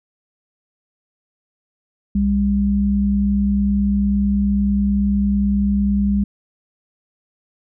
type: tone pair together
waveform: sine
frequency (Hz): 63.41 / 201.1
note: B1 / G3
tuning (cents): +46 / +44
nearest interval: octave + minor sixth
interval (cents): 1998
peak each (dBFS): -21 / -15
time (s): 2.15-6.24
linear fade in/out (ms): 5
effects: none